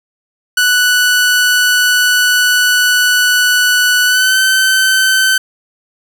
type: tone with pitch glide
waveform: sawtooth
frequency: 1482 to 1533.4 Hz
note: F#6 to G6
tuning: +2 to -39 cents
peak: -5 dBFS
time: 0.57-5.38 s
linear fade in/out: 5 ms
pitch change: +59 cents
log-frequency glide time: 4.05-4.38 s
effects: none